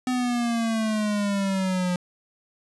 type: exponential sweep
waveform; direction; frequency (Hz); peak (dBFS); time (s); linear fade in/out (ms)
square; down; 254.3 to 177.7; -23; 0.07-1.96; 2
effects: resampled to 24000 Hz + 9-bit